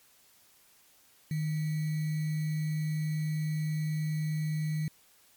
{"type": "tone with sample-and-hold", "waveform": "sine", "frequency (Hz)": 154.9, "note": "D#3", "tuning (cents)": -7, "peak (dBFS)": -28, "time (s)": [1.31, 4.88], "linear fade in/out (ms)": 2, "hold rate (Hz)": 2100, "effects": ["white hiss -62 dBFS RMS until 5.36 s", "MP3 96 kbps"]}